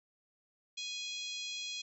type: harmonic tone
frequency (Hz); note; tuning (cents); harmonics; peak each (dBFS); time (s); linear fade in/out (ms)
830.6; G#5; 0; 3 / 4 / 5 / 6 / 7 / 8 / 9; -45 / -42 / -44 / -52 / -50 / -51 / -54; 0.77-1.82; 10
effects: none